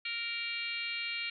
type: harmonic tone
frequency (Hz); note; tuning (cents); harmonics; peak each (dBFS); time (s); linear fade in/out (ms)
466.2; A#4; 0; 3 / 4 / 5 / 6 / 7 / 8 / 9; -47 / -47 / -37 / -40 / -46 / -47 / -43; 0.05-1.3; 5
effects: none